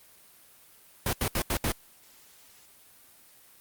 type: noise bursts at uneven times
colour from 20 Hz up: pink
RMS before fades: -27 dBFS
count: 5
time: 1.06-1.13 / 1.21-1.28 / 1.35-1.42 / 1.5-1.57 / 1.64-1.72 s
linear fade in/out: 2 ms
effects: white hiss -56 dBFS RMS until 3.6 s + Opus 32 kbps